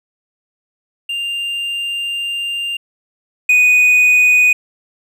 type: tone pair in turn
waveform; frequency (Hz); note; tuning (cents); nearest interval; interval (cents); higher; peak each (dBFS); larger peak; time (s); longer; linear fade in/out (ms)
triangle; 2794 / 2483; F7 / D#7; 0 / -4; major second; 204; first; -17 / -6; second; 1.09-2.77 / 3.49-4.53; first; 5
effects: none